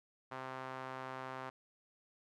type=tone with band-pass filter; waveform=sawtooth; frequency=130.81 Hz; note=C3; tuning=in tune; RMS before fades=-45 dBFS; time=0.31-1.5 s; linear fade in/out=10 ms; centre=1100 Hz; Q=1.4; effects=none